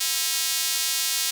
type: tone with high-pass filter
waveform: square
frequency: 146.83 Hz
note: D3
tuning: in tune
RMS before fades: -25 dBFS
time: 0-1.31 s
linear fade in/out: 10 ms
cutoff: 4300 Hz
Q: 0.83
effects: none